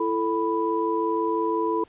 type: tone cluster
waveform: sine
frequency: 335.4 / 441.2 / 989 Hz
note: E4 / A4 / B5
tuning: +30 / +5 / +2 cents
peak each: -26 dBFS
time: 0-1.84 s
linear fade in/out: 5 ms
effects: pink hiss -57 dBFS RMS until 1.88 s + resampled to 8000 Hz